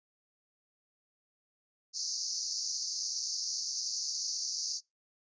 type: band-pass noise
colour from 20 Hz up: white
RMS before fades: -36 dBFS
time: 1.93-4.81 s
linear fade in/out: 50 ms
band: 4500 to 6500 Hz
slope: 96 dB/octave
effects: noise-tail reverb RT60 0.2 s tail -25 dB re dry + resampled to 16000 Hz